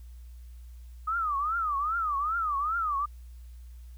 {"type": "tone with vibrato", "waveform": "sine", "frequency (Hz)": 1239, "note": "D#6", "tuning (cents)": -8, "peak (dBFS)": -26, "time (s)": [1.07, 3.06], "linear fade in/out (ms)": 10, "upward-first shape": "triangle", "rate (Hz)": 2.5, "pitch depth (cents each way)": 230, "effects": ["added 60 Hz sine -43 dBFS peak until 3.97 s", "white hiss -66 dBFS RMS until 3.97 s"]}